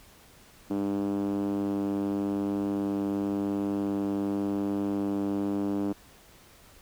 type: tone with band-pass filter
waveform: 5% pulse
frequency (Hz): 100.1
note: G2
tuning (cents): +37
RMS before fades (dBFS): -29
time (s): 0.7-5.93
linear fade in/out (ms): 10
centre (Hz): 260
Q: 4.9
effects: pink hiss -55 dBFS RMS until 6.81 s